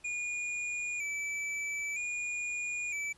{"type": "tone with vibrato", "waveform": "square", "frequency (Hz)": 2373, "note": "D7", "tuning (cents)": 17, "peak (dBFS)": -34, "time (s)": [0.04, 3.13], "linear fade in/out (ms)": 10, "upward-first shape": "square", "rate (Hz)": 0.52, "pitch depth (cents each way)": 47, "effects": ["pink hiss -63 dBFS RMS until 3.17 s", "resampled to 24000 Hz"]}